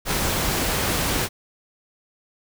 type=noise; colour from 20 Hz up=pink; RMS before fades=-23 dBFS; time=0.05-1.29 s; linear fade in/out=50 ms; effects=none